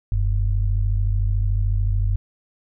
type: tone pair together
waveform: sine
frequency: 44.33 / 98 Hz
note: F1 / G2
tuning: +27 / 0 cents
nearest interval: octave + major second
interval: 1373 cents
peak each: -19 / -21 dBFS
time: 0.12-2.16 s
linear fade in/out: 0 ms
effects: none